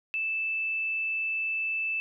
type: tone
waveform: sine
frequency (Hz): 2636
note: E7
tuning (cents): -1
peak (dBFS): -27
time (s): 0.14-2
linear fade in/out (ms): 0
effects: none